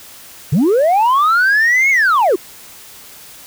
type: linear two-way sweep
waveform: sine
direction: up then down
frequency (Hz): 120.3 to 2217 to 317.8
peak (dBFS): -7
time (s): 0.52-2.36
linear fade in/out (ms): 10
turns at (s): 1.9
effects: tanh soft clip ceiling -8 dBFS + white hiss -38 dBFS RMS until 3.46 s